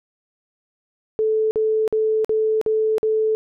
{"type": "tone bursts", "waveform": "sine", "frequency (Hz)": 436.6, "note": "A4", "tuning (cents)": -13, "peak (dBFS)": -16, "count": 6, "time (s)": [1.19, 3.35], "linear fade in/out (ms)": 0, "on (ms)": 320, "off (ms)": 48, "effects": []}